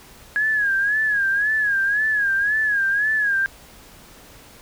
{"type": "tone with vibrato", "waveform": "sine", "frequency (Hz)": 1661.2, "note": "G#6", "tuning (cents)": 0, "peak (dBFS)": -17, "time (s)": [0.36, 3.46], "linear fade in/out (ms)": 0, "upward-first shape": "sine", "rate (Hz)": 1.9, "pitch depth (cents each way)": 95, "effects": ["pink hiss -46 dBFS RMS until 4.61 s"]}